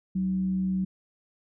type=tone with frequency modulation; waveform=sine; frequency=187.9 Hz; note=F#3; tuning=27 cents sharp; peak=-24 dBFS; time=0.15-0.85 s; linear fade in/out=10 ms; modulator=122 Hz; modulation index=0.2; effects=none